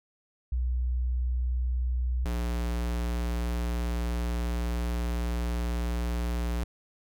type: tone pair in turn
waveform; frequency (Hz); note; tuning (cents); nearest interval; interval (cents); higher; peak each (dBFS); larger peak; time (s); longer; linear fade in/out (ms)
sine / square; 61.7 / 59.22; B1 / A#1; -1 / +28; minor second; 71; first; -25 / -28; first; 0.52-2.25 / 2.25-6.64; second; 5
effects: none